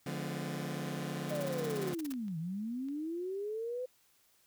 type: chord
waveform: sawtooth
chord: D diminished seventh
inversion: none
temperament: just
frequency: 146.83 / 176.2 / 211.4 / 253.7 Hz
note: D3 / F3 / Ab3 / Cb4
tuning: 0 / +16 / +31 / +47 cents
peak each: -36 / -37 / -41 / -40 dBFS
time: 0.06-1.94 s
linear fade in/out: 5 ms
type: noise bursts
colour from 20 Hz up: white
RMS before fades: -46 dBFS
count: 15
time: 1.29-2.125 s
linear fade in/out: 5 ms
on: 23 ms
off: 35 ms
type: linear two-way sweep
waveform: sine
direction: down then up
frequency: 617 to 155.56 to 512 Hz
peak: -35 dBFS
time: 1.3-3.86 s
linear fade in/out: 10 ms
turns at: 2.38 s
type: clicks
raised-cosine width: 0.2 ms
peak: -36 / -41 / -42 dBFS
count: 3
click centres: 2.138 / 2.282 / 2.886 s
effects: white hiss -69 dBFS RMS until 4.46 s